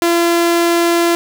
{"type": "tone", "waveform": "sawtooth", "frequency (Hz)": 340.9, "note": "F4", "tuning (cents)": -42, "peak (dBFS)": -7, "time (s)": [0.02, 1.15], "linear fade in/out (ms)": 0, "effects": []}